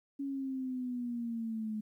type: exponential sweep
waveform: sine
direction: down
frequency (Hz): 279.8 to 213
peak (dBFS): -34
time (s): 0.19-1.81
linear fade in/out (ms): 10
effects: 12-bit